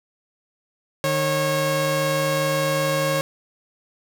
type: tone pair together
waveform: sawtooth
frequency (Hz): 152.73 / 546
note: D#3 / C#5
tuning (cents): -32 / -26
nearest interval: octave + minor seventh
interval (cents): 2206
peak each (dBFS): -21 / -17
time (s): 1.04-3.21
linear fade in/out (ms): 0
effects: none